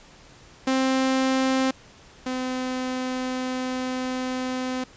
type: tone pair in turn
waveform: sawtooth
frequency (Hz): 263.1 / 255.9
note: C4 / C4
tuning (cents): +10 / -38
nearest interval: unison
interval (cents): 48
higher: first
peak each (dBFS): -16 / -22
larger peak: first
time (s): 0.67-1.71 / 2.26-4.84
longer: second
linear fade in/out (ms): 5
effects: pink hiss -50 dBFS RMS until 4.96 s + resampled to 16000 Hz